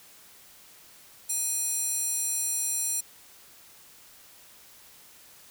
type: tone with high-pass filter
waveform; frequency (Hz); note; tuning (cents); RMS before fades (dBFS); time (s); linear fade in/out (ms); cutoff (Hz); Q
square; 830.6; G#5; 0; -29; 1.29-3.01; 10; 8100; 3.1
effects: white hiss -53 dBFS RMS until 5.5 s